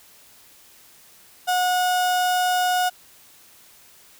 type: tone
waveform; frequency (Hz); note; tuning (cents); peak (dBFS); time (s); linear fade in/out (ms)
35% pulse; 727; F#5; -31; -17; 1.47-2.9; 20
effects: white hiss -51 dBFS RMS until 4.19 s